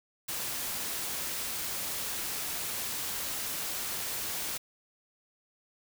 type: noise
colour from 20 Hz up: white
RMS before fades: -35 dBFS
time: 0.28-4.58 s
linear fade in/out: 10 ms
effects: none